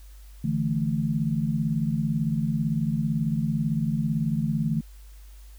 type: chord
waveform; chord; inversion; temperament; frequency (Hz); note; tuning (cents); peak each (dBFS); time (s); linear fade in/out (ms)
sine; D suspended second; none; equal; 146.83 / 164.81 / 220; D3 / E3 / A3; 0 / 0 / 0; -27; 0.44-4.81; 5
effects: added 50 Hz sine -43 dBFS peak until 5.58 s + white hiss -58 dBFS RMS until 5.58 s